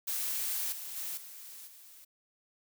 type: noise with level steps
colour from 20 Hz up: blue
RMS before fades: -34 / -42 / -38 / -48 / -54 dBFS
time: 0.07-2.05 s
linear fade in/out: 10 ms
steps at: 0.72 / 0.96 / 1.17 / 1.67 s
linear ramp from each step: 5 ms
effects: none